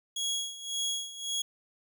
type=tone with tremolo; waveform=25% pulse; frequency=3322 Hz; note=G#7; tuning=in tune; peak=-25 dBFS; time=0.16-1.42 s; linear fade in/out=5 ms; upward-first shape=sine; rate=1.8 Hz; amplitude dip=80%; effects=none